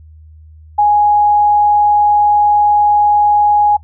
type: tone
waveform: sine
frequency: 830.6 Hz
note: G#5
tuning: in tune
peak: -7 dBFS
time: 0.78-3.77 s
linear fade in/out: 10 ms
effects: noise-tail reverb RT60 0.1 s tail -17 dB re dry + added 78 Hz sine -36 dBFS peak until 3.83 s